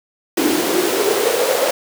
pink noise with high-pass filter sweep, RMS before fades -17 dBFS, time 0.37-1.71 s, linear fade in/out 5 ms, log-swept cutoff 300 to 540 Hz, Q 6.9, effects none

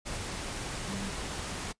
sine tone in noise, 196 Hz, G3, in tune, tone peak -36 dBFS, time 0.87-1.1 s, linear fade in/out 20 ms, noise pink, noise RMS -37 dBFS, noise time 0.05-1.73 s, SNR -2 dB, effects noise-tail reverb RT60 0.1 s tail -21 dB re dry + resampled to 22050 Hz

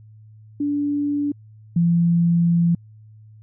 sine tone pair in turn, 289.2 / 170.38 Hz, D4 / F3, -27 / -42 cents, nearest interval major sixth, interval 915 cents, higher first, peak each -19 / -14 dBFS, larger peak second, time 0.6-1.32 / 1.76-2.75 s, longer second, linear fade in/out 5 ms, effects added 108 Hz sine -43 dBFS peak until 3.42 s

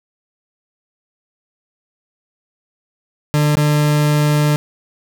40% pulse tone with dropouts, 148.9 Hz, D3, 24 cents sharp, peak -11 dBFS, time 3.34-4.56 s, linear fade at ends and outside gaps 0 ms, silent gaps 3.554-3.57 s, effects none

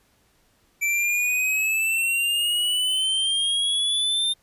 square exponential sweep, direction up, 2324 to 3624 Hz, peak -21 dBFS, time 0.81-4.34 s, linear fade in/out 20 ms, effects pink hiss -63 dBFS RMS until 4.42 s + resampled to 32000 Hz

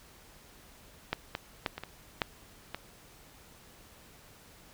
clicks, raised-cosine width 0.3 ms, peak -13 / -17 / -13 / -22 / -23 / -11 / -19 dBFS, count 7, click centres 1.13 / 1.351 / 1.662 / 1.78 / 1.836 / 2.218 / 2.746 s, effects pink hiss -56 dBFS RMS until 4.73 s

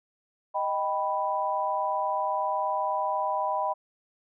sine chord, Eb augmented, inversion none, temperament equal, 622.3 / 784 / 987.8 Hz, Eb5 / G5 / B5, 0 / 0 / 0 cents, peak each -31 / -30 / -28 dBFS, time 0.54-3.74 s, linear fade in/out 20 ms, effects none

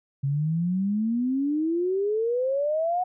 sine exponential sweep, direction up, 135.2 to 740 Hz, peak -22 dBFS, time 0.23-3.04 s, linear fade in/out 10 ms, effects none

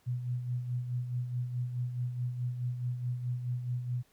sine tone with tremolo, 123.47 Hz, B2, in tune, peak -29 dBFS, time 0.06-4.03 s, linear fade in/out 20 ms, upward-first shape sine, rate 4.7 Hz, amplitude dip 55%, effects pink hiss -68 dBFS RMS until 4.12 s

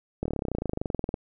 slowing click train, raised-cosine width 2 ms, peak -15 dBFS, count 26, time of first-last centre 0.23-1.141 s, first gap 25 ms, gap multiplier 1.03, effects none

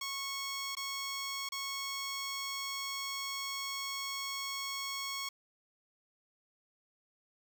10% pulse tone with dropouts, 1100 Hz, C#6, 14 cents flat, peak -28 dBFS, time 0.01-5.29 s, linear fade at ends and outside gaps 5 ms, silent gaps 0.752-0.768 / 1.49-1.52 s, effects none

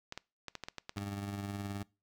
clicks, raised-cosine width 0.2 ms, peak -23 dBFS, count 9, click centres 0.124 / 0.176 / 0.483 / 0.553 / 0.637 / 0.685 / 0.783 / 0.894 / 0.981 s
20% pulse tone with tremolo, 100.4 Hz, G2, 42 cents sharp, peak -31 dBFS, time 0.96-1.83 s, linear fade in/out 5 ms, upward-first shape triangle, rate 19 Hz, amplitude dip 45%
effects noise-tail reverb RT60 0.3 s tail -24 dB re dry

